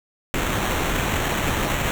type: noise with sample-and-hold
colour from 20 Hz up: pink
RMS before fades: -23 dBFS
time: 0.34-1.91 s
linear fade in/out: 0 ms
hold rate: 4900 Hz
effects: none